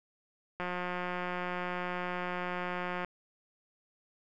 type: click train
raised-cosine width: 0.5 ms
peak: -21 dBFS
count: 439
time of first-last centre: 0.6-3.047 s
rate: 179 Hz
effects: none